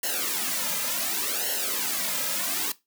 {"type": "noise with flanger", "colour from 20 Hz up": "white", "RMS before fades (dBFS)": -28, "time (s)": [0.03, 2.72], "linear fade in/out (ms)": 5, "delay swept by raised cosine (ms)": [0.83, 2.73], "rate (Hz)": 0.68, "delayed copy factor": -0.9, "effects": ["noise-tail reverb RT60 0.2 s tail -18 dB re dry", "high-pass 200 Hz 12 dB/octave"]}